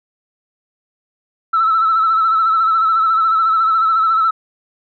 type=tone with vibrato; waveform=sine; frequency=1317 Hz; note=E6; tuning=2 cents flat; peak=-10 dBFS; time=1.53-4.31 s; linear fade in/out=10 ms; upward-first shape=sine; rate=14 Hz; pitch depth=45 cents each way; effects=tanh soft clip ceiling -7 dBFS